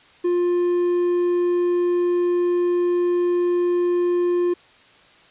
triangle tone, 352.2 Hz, F4, 15 cents sharp, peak -15 dBFS, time 0.24-4.54 s, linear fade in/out 10 ms, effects white hiss -51 dBFS RMS until 5.3 s + resampled to 8000 Hz

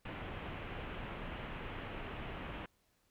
pink low-pass noise, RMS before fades -44 dBFS, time 0.05-2.66 s, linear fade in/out 5 ms, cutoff 3100 Hz, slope 48 dB/octave, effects pink hiss -75 dBFS RMS until 3.1 s

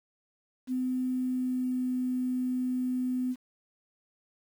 sine tone with pitch glide, 254.9 to 252.8 Hz, C4 to B3, -45 to +41 cents, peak -27 dBFS, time 0.67-3.36 s, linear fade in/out 50 ms, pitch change -14 cents, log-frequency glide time 1.09-1.94 s, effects 9-bit

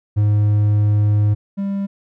triangle tone pair in turn, 104.4 / 197.99 Hz, G#2 / G3, +10 / +18 cents, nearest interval major seventh, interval 1108 cents, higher second, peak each -10 / -17 dBFS, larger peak first, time 0.16-1.35 / 1.57-1.87 s, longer first, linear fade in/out 20 ms, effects none

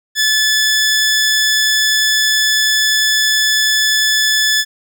15% pulse tone, 1731 Hz, A6, 29 cents flat, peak -5 dBFS, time 0.15-4.65 s, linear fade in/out 50 ms, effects none

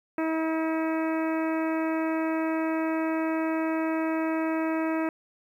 harmonic tone, 320.7 Hz, E4, 48 cents flat, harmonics 1 / 2 / 3 / 4 / 5 / 6 / 7 / 8, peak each -26 / -32 / -36 / -38 / -40 / -42 / -43 / -44 dBFS, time 0.18-5.09 s, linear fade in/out 2 ms, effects 10-bit

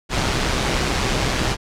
pink noise with amplitude modulation, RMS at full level -18 dBFS, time 0.09-1.57 s, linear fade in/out 50 ms, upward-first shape sine, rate 129 Hz, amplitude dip 45%, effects low-pass 6000 Hz 12 dB/octave

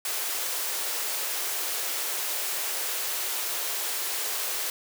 white high-pass noise, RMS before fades -30 dBFS, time 0.05-4.7 s, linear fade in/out 2 ms, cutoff 340 Hz, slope 48 dB/octave, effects none

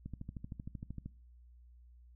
click train, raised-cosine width 5 ms, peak -30 dBFS, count 14, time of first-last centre 0.06-1.06 s, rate 13 Hz, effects noise-tail reverb RT60 0.5 s tail -23 dB re dry + added 60 Hz sine -56 dBFS peak until 2.15 s

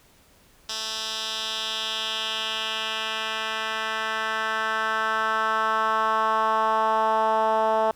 10% pulse tone with band-pass filter sweep, 220 Hz, A3, in tune, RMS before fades -25 dBFS, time 0.69-7.91 s, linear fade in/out 2 ms, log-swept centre 4700 to 740 Hz, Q 2.3, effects pink hiss -57 dBFS RMS until 7.95 s

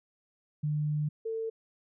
sine tone pair in turn, 150 / 448.3 Hz, D3 / A4, +37 / +32 cents, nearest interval octave + perfect fifth, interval 1895 cents, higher second, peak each -27 / -31 dBFS, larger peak first, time 0.63-1.09 / 1.25-1.5 s, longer first, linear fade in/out 10 ms, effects none

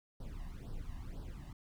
brown noise with flanger, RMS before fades -44 dBFS, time 0.2-1.53 s, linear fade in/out 5 ms, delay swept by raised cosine 0.21 to 1.09 ms, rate 2 Hz, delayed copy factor +0.95, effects none

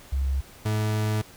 sine / 40% pulse tone pair in turn, 67.6 / 107.31 Hz, C#2 / A2, -43 / -43 cents, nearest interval minor sixth, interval 800 cents, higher second, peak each -22 dBFS, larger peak neither, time 0.12-0.41 / 0.65-1.22 s, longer second, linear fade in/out 10 ms, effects pink hiss -49 dBFS RMS until 1.36 s

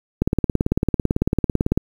click train, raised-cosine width 3 ms, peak -4 dBFS, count 29, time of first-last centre 0.22-1.776 s, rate 18 Hz, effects 7-bit

